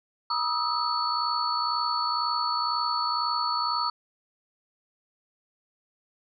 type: tone cluster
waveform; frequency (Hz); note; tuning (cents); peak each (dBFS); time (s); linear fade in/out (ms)
sine; 959 / 1235 / 1297 / 4439; A#5 / D#6 / E6 / C#8; +49 / -13 / -28 / +2; -30; 0.3-3.9; 5
effects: none